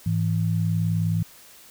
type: tone pair together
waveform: sine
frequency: 105.36 / 164.81 Hz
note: G#2 / E3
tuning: +25 / 0 cents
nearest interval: minor sixth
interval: 775 cents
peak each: -23 dBFS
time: 0.06-1.23 s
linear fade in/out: 5 ms
effects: white hiss -49 dBFS RMS until 1.7 s